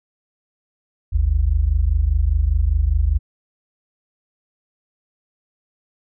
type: tone pair together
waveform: sine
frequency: 51.32 / 76.3 Hz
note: G#1 / D#2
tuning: -20 / -33 cents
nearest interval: perfect fifth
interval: 687 cents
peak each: -17 dBFS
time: 1.12-3.19 s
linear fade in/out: 20 ms
effects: none